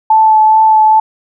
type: tone with vibrato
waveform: sine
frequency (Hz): 872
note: A5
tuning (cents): -16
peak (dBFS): -4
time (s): 0.1-1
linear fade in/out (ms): 5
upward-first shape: sine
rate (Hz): 2.4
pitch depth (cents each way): 13
effects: none